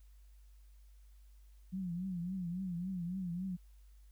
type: tone with vibrato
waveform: sine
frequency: 180.3 Hz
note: F#3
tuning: 45 cents flat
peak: -36 dBFS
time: 1.72-3.57 s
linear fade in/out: 20 ms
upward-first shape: triangle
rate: 3.6 Hz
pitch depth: 130 cents each way
effects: added 50 Hz sine -56 dBFS peak until 4.11 s + white hiss -75 dBFS RMS until 4.11 s